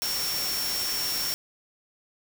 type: tone in noise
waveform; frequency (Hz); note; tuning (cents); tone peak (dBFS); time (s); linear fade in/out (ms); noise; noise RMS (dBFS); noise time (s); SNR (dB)
sine; 5480; F8; -34; -29; 0.02-1.34; 0; white; -31; 0.02-1.34; -1
effects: none